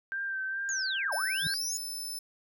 sine tone with vibrato, 1568 Hz, G6, in tune, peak -31 dBFS, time 0.12-1.54 s, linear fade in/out 0 ms, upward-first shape sine, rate 2.4 Hz, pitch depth 29 cents each way
sine linear two-way sweep, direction down then up, 6930 to 531 to 6930 Hz, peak -32 dBFS, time 0.69-1.77 s, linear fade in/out 0 ms, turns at 1.14 s
20% pulse tone, 5274 Hz, E8, in tune, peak -30 dBFS, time 1.12-2.19 s, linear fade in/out 5 ms
sine tone with exponential growth, 156.4 Hz, D#3, 9 cents sharp, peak -29 dBFS, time 1.39-1.47 s, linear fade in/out 0 ms, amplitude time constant 17 ms
effects none

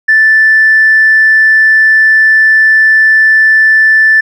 triangle tone with tanh clipping, 1760 Hz, A6, in tune, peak -3 dBFS, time 0.08-4.21 s, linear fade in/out 10 ms, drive 4 dB, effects none

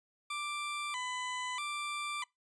20% pulse tone with vibrato, 1086 Hz, C#6, 36 cents flat, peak -31 dBFS, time 0.3-2.24 s, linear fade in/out 5 ms, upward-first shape square, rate 0.78 Hz, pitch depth 140 cents each way, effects noise-tail reverb RT60 0.2 s tail -25 dB re dry + resampled to 22050 Hz

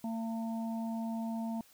harmonic tone, 226.2 Hz, A3, 48 cents sharp, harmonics 1 / 3 / 4, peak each -34 / -44 / -46 dBFS, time 0.04-1.61 s, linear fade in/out 2 ms, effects white hiss -62 dBFS RMS until 1.73 s

